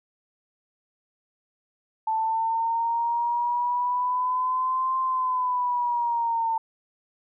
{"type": "linear two-way sweep", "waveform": "sine", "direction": "up then down", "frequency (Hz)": [880, 1046.5, 899], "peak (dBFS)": -22, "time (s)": [2.07, 6.58], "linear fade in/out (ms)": 5, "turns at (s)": 4.98, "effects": []}